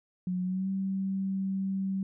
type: tone with pitch glide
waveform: sine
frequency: 181.9 to 192.72 Hz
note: F#3 to G3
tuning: -29 to -29 cents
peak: -28 dBFS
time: 0.27-2.03 s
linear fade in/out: 2 ms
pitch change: +100 cents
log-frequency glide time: 0.43-0.69 s
effects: none